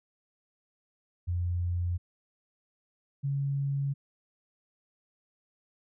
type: tone pair in turn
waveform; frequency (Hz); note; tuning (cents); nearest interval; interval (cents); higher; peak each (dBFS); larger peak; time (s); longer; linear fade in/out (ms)
sine; 87.8 / 139.37; F2 / C#3; +10 / +10; minor sixth; 800; second; -27; neither; 1.27-1.98 / 3.23-3.94; neither; 20
effects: none